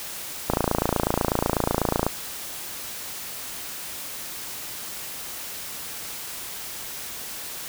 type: click train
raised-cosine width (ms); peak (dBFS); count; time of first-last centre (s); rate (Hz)
1; -6; 45; 0.5-2.066; 28.1
effects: white hiss -35 dBFS RMS until 7.68 s